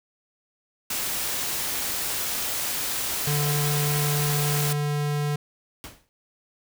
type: noise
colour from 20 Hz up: white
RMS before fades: -28 dBFS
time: 0.9-4.73 s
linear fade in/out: 5 ms
type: tone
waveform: square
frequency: 146.83 Hz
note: D3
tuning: in tune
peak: -24 dBFS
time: 3.27-5.36 s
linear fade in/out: 5 ms
type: noise with exponential decay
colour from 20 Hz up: pink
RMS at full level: -35 dBFS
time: 5.84-6.09 s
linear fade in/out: 0 ms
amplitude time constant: 54 ms
effects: none